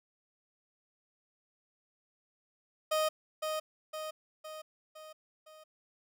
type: tone with echo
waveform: 30% pulse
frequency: 622.3 Hz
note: D#5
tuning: in tune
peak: -25 dBFS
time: 2.91-3.09 s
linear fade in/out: 10 ms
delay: 510 ms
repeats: 5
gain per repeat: -5 dB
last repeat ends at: 5.64 s
effects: none